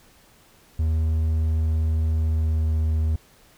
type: tone with pitch glide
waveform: triangle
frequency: 79.4 to 78.76 Hz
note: D#2 to D#2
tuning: +36 to +22 cents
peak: -17 dBFS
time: 0.79-3.16 s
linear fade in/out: 5 ms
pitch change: -14 cents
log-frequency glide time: 2.26-2.72 s
effects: pink hiss -55 dBFS RMS until 3.57 s